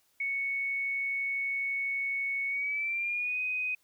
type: tone with pitch glide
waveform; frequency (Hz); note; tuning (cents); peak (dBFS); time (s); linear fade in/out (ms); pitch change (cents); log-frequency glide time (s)
sine; 2217 to 2503; C#7 to D#7; 0 to +10; -29; 0.2-3.75; 5; +210; 2.48-3.39
effects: white hiss -70 dBFS RMS until 3.83 s